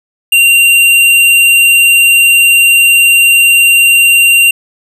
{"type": "tone with vibrato", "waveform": "square", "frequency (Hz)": 2769, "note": "F7", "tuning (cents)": -15, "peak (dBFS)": -4, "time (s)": [0.32, 4.51], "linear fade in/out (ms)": 5, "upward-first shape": "sine", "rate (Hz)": 20, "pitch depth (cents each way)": 23, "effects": []}